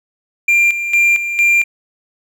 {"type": "tone with tremolo", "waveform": "triangle", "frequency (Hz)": 2384, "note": "D7", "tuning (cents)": 25, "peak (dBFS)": -7, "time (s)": [0.48, 1.64], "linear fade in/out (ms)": 5, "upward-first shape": "square", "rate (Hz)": 2.2, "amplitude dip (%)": 65, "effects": []}